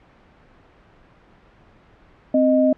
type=tone pair together; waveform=sine; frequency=261.3 / 620.4 Hz; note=C4 / D#5; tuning=-2 / -5 cents; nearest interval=octave + minor third; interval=1497 cents; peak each=-16 dBFS; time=2.34-2.73 s; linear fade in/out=5 ms; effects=pink hiss -52 dBFS RMS until 2.77 s + low-pass 2000 Hz 12 dB/octave